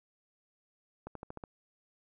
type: accelerating click train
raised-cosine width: 1 ms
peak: -28 dBFS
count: 6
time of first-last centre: 1.07-1.438 s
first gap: 83 ms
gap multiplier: 0.94
effects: none